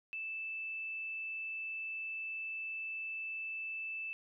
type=tone; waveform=sine; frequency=2637 Hz; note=E7; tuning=in tune; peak=-38 dBFS; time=0.13-4.13 s; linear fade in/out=0 ms; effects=none